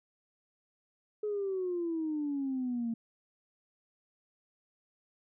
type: exponential sweep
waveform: sine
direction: down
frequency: 426.5 to 226.6 Hz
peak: -30 dBFS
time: 1.23-2.94 s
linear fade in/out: 5 ms
effects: tanh soft clip ceiling -26 dBFS